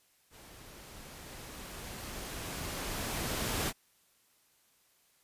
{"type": "noise with level ramp", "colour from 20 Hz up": "pink", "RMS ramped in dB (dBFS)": [-54, -32], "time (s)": [0.3, 3.73], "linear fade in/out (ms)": 50, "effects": ["white hiss -69 dBFS RMS until 5.23 s", "resampled to 32000 Hz"]}